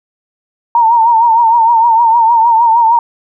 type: tone with vibrato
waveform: sine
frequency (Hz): 921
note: A#5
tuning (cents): -21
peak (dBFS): -5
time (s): 0.75-2.99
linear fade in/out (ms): 2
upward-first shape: triangle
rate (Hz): 6.5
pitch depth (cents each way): 82
effects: none